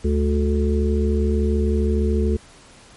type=harmonic tone with a mistuned harmonic; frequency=73.2 Hz; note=D2; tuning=5 cents flat; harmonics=1 / 3 / 5 / 6; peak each=-18 / -23 / -25 / -26 dBFS; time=0.04-2.37 s; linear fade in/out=10 ms; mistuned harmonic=3; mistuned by=-40 cents; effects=pink hiss -47 dBFS RMS until 2.96 s + MP3 48 kbps